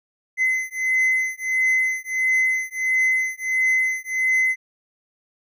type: beating tone pair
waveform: triangle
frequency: 2044 / 2045.5 Hz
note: C7 / C7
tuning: -41 / -40 cents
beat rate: 1.5 Hz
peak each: -20 dBFS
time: 0.37-4.56 s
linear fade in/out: 50 ms
effects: none